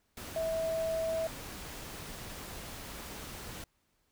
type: tone in noise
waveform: sine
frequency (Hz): 650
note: E5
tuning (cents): -24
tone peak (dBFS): -30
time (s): 0.36-1.27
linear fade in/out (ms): 2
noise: pink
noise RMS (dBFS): -44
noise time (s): 0.17-3.64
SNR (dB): +11
effects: pink hiss -75 dBFS RMS until 4.11 s